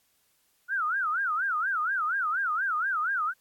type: tone with vibrato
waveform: sine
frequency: 1404 Hz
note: F6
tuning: 9 cents sharp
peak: -25 dBFS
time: 0.68-3.34 s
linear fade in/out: 50 ms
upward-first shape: sine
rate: 4.2 Hz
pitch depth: 250 cents each way
effects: white hiss -69 dBFS RMS until 3.4 s + AAC 64 kbps